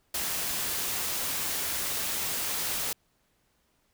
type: noise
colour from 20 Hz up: white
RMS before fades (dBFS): -31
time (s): 0.14-2.93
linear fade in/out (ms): 5
effects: pink hiss -71 dBFS RMS until 3.93 s